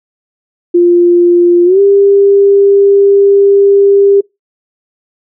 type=tone with pitch glide; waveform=sine; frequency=349.2 to 398.8 Hz; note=F4 to G4; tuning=0 to +30 cents; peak=-3 dBFS; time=0.74-4.21 s; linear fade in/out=10 ms; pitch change=+230 cents; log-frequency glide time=1.65-1.8 s; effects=noise-tail reverb RT60 0.2 s tail -25 dB re dry